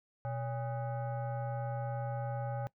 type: tone with frequency modulation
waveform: sine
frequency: 123.47 Hz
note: B2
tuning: in tune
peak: -34 dBFS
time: 0.25-2.67 s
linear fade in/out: 0 ms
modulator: 688 Hz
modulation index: 0.98
effects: noise-tail reverb RT60 0.1 s tail -20 dB re dry

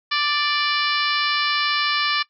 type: harmonic tone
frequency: 587.3 Hz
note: D5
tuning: in tune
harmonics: 2 / 3 / 4 / 5 / 6 / 7 / 8 / 9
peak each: -24 / -26 / -27 / -28 / -29 / -29 / -30 / -31 dBFS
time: 0.11-2.23 s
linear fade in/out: 10 ms
effects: noise-tail reverb RT60 0.1 s tail -19 dB re dry

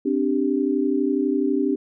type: chord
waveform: sine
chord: C suspended second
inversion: none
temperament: equal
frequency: 261.6 / 293.7 / 392 Hz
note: C4 / D4 / G4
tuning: 0 / 0 / 0 cents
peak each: -23 / -22 / -24 dBFS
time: 0.05-1.76 s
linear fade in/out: 10 ms
effects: none

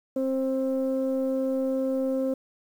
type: tone pair together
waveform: sine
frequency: 264.8 / 528.4 Hz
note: C4 / C5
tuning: +21 / +17 cents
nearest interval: octave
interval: 1196 cents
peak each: -25 dBFS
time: 0.16-2.34 s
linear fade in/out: 5 ms
effects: tanh soft clip ceiling -19 dBFS + 9-bit

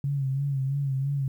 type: tone with vibrato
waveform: sine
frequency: 137.4 Hz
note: C#3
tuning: 15 cents flat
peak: -24 dBFS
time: 0.04-1.28 s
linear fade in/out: 2 ms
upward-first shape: sine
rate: 3 Hz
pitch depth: 59 cents each way
effects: 10-bit

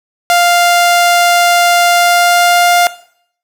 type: tone with pitch glide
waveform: sawtooth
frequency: 698.5 to 702.5 Hz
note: F5 to F5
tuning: 0 to +10 cents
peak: -3 dBFS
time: 0.3-2.87 s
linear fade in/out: 0 ms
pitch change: +10 cents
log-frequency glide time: 1.91-2.73 s
effects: noise-tail reverb RT60 0.6 s tail -17 dB re dry

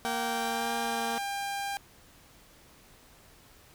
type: tone with vibrato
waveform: 10% pulse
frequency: 231.9 Hz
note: A#3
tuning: 9 cents flat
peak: -24 dBFS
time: 0.05-1.18 s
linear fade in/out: 0 ms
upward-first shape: sine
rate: 1.8 Hz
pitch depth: 8 cents each way
type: tone with pitch glide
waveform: sawtooth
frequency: 772 to 798.8 Hz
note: G5 to G5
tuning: -27 to +32 cents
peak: -28 dBFS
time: 0.05-1.77 s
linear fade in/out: 0 ms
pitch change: +59 cents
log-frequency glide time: 0.2-0.74 s
effects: pink hiss -57 dBFS RMS until 3.74 s

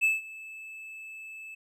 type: tone with ADSR envelope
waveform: triangle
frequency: 2619 Hz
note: E7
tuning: 12 cents flat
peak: -18 dBFS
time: 0.01-1.55 s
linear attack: 30 ms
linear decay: 170 ms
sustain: -21 dB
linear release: 9 ms
effects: none

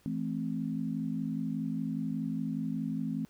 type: chord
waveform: sine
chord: A minor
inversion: second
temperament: equal with one note detuned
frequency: 164.81 / 216.6 / 261.6 Hz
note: E3 / A3 / C4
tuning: 0 / -27 / 0 cents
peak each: -36 / -35 / -35 dBFS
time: 0.06-3.25 s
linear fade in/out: 0 ms
effects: pink hiss -65 dBFS RMS until 3.29 s

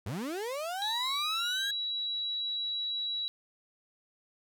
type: linear sweep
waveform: 35% pulse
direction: up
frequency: 82.41 to 1661.2 Hz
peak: -32 dBFS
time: 0.06-1.71 s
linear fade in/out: 5 ms
type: tone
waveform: sine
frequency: 3902 Hz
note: B7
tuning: 22 cents flat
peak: -31 dBFS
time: 0.82-3.28 s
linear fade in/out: 0 ms
effects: none

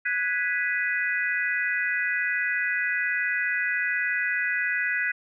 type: chord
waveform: sine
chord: G# minor seventh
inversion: third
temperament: equal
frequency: 1480 / 1661.2 / 1975.5 / 2489 Hz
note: F#6 / G#6 / B6 / D#7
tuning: 0 / 0 / 0 / 0 cents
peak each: -29 / -29 / -27 / -33 dBFS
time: 0.05-5.12 s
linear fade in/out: 10 ms
effects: none

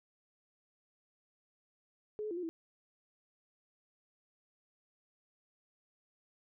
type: tone with pitch steps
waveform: sine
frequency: 424.2 / 427.8 / 342 / 359 / 327.9 Hz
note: G#4 / A4 / F4 / F4 / E4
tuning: +37 / -49 / -36 / +48 / -9 cents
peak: -36 dBFS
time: 2.19-2.49 s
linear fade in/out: 0 ms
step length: 60 ms
effects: none

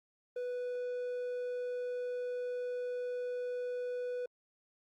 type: tone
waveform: triangle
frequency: 493.9 Hz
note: B4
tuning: in tune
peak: -33 dBFS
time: 0.36-4.26 s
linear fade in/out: 5 ms
effects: Opus 32 kbps

